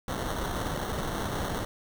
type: noise with sample-and-hold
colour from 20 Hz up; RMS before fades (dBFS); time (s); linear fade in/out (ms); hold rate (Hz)
pink; -32; 0.08-1.65; 2; 2450
effects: none